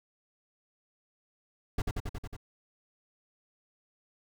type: noise with echo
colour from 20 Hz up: brown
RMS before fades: -28 dBFS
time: 1.78-1.82 s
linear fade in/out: 5 ms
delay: 91 ms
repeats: 6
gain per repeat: -2 dB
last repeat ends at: 2.366 s
effects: none